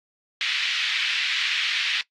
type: band-pass noise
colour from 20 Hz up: pink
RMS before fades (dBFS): -25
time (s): 0.41-2.01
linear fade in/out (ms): 0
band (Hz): 2100 to 3800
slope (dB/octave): 24
effects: noise-tail reverb RT60 0.1 s tail -19 dB re dry + AAC 64 kbps